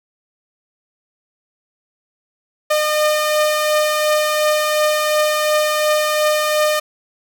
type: beating tone pair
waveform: sawtooth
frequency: 605 / 607.8 Hz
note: D#5 / D#5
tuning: -49 / -41 cents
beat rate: 2.8 Hz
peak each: -20 / -11 dBFS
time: 2.7-6.8 s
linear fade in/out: 10 ms
effects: none